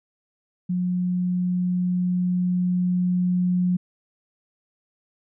sine tone with level ramp, 180 Hz, F#3, 47 cents flat, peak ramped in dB -21 to -18 dBFS, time 0.69-3.77 s, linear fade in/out 10 ms, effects none

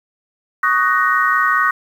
sine chord, D# minor seventh, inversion third, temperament just, 1120.1 / 1244.5 / 1493.4 / 1866.8 Hz, C#6 / D#6 / F#6 / A#6, +18 / 0 / +16 / +2 cents, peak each -18 dBFS, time 0.63-1.71 s, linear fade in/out 5 ms, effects 7-bit

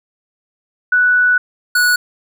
sine / square tone pair in turn, 1480 / 1468.9 Hz, F#6 / F#6, 0 / -13 cents, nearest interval unison, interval 13 cents, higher first, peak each -9 / -11 dBFS, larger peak first, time 0.92-1.38 / 1.75-1.96 s, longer first, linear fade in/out 5 ms, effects none

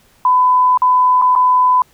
sine tone with dropouts, 1004 Hz, B5, 28 cents sharp, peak -8 dBFS, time 0.25-1.82 s, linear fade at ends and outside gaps 2 ms, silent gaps 0.775-0.819 / 1.216-1.221 / 1.353-1.36 s, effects pink hiss -52 dBFS RMS until 1.93 s

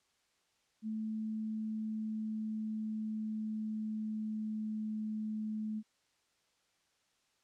sine tone with pitch glide, 218.2 to 215.6 Hz, A3 to A3, -14 to -35 cents, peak -35 dBFS, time 0.82-5.83 s, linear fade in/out 50 ms, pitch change -21 cents, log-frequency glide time 1.05-5 s, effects white hiss -75 dBFS RMS until 7.43 s + low-pass 7000 Hz 12 dB/octave

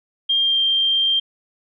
sine tone with pitch glide, 3205 to 3174 Hz, G7 to G7, +38 to +21 cents, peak -15 dBFS, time 0.29-1.2 s, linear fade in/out 10 ms, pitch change -17 cents, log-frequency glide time 0.39-0.61 s, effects none

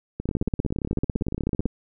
two click trains, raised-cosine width 3 ms, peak -16 / -11 dBFS, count 27 / 23, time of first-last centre 0.2-1.661 / 0.29-1.656 s, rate 17.8 / 16.1 Hz, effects none

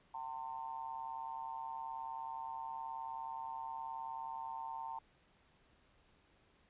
sine tone with amplitude modulation, 905 Hz, A5, 48 cents sharp, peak -37 dBFS, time 0.14-4.99 s, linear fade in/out 5 ms, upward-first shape sine, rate 139 Hz, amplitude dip 90%, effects pink hiss -70 dBFS RMS until 6.69 s + resampled to 8000 Hz

